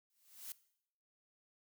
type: noise with exponential growth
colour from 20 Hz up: blue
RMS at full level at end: -43 dBFS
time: 0.1-0.52 s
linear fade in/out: 1 ms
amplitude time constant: 90 ms
effects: noise-tail reverb RT60 0.7 s tail -19 dB re dry